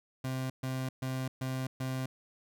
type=tone bursts; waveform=30% pulse; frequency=130.5 Hz; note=C3; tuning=4 cents flat; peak=-30 dBFS; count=5; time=0.24-2.06 s; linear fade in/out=5 ms; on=260 ms; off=130 ms; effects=none